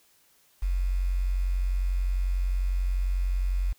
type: tone with quantisation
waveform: sine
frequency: 45.59 Hz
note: F#1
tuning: 25 cents flat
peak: -23 dBFS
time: 0.62-3.73 s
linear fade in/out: 10 ms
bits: 8
effects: white hiss -63 dBFS RMS until 3.78 s